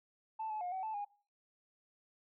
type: tone with pitch steps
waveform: sine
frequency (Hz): 881 / 858 / 716 / 757 / 875 / 818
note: A5 / A5 / F5 / F#5 / A5 / G#5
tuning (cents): +2 / -44 / +43 / +39 / -10 / -26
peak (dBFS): -36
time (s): 0.39-1.05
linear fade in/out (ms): 10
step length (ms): 110
effects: noise-tail reverb RT60 0.4 s tail -22 dB re dry + tanh soft clip ceiling -33 dBFS